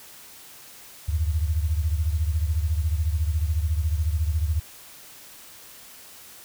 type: beating tone pair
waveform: sine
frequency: 75.5 / 89.5 Hz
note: D2 / F2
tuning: +48 / +43 cents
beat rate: 14 Hz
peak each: -22 / -27 dBFS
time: 1.08-4.6 s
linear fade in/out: 10 ms
effects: white hiss -46 dBFS RMS until 6.44 s